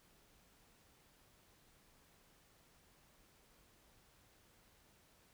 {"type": "silence", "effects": ["pink hiss -69 dBFS RMS until 5.33 s"]}